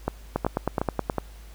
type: two click trains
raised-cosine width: 1 ms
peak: -9 / -10 dBFS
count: 8 / 4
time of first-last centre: 0.36-1.098 / 0.08-1.183 s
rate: 9.48 / 2.72 Hz
effects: added 52 Hz sine -42 dBFS peak until 1.54 s + pink hiss -53 dBFS RMS until 1.54 s